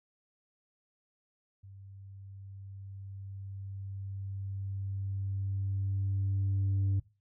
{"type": "tone with level ramp", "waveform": "sine", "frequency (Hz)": 97.7, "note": "G2", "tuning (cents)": -5, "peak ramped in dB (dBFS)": [-48, -23], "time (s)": [1.63, 7], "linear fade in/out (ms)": 10, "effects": ["noise-tail reverb RT60 0.3 s tail -20 dB re dry", "tanh soft clip ceiling -25 dBFS"]}